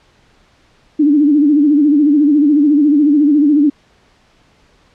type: tone with vibrato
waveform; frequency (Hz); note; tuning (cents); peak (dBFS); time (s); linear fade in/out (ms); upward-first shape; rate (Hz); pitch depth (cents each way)
sine; 293.7; D4; 0; -7; 0.99-3.7; 10; sine; 14; 92
effects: pink hiss -52 dBFS RMS until 4.94 s + low-pass 5000 Hz 12 dB/octave